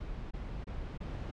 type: noise bursts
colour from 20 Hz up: brown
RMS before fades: -40 dBFS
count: 4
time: 0-1.312 s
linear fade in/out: 10 ms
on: 310 ms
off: 24 ms
effects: low-pass 4000 Hz 12 dB/octave